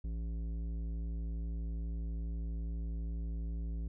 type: tone with tanh clipping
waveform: triangle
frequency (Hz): 56.1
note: A1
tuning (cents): +34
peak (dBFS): -37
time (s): 0.04-3.88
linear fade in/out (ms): 5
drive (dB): 16
effects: none